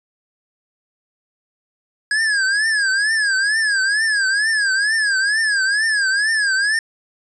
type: tone with vibrato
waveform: square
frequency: 1661.2 Hz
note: G#6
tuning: in tune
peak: -16 dBFS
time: 2.11-6.79 s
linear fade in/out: 2 ms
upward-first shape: triangle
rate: 2.2 Hz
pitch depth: 160 cents each way
effects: resampled to 22050 Hz